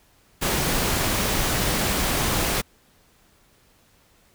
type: noise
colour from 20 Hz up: pink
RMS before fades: -23 dBFS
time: 0.41-2.62 s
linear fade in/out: 20 ms
effects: pink hiss -59 dBFS RMS until 4.34 s